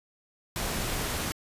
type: noise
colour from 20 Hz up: pink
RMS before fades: -31 dBFS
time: 0.56-1.32 s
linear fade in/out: 0 ms
effects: resampled to 32000 Hz